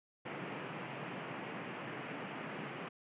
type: band-pass noise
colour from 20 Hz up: pink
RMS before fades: -44 dBFS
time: 0.25-2.89 s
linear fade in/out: 10 ms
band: 130 to 2900 Hz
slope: 48 dB/octave
effects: resampled to 8000 Hz